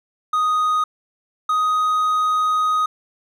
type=tone pair in turn; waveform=triangle; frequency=1245 / 1250.8 Hz; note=D#6 / D#6; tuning=+1 / +9 cents; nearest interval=unison; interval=8 cents; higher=second; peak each=-14 dBFS; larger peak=neither; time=0.33-0.84 / 1.49-2.86 s; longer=second; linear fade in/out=5 ms; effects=none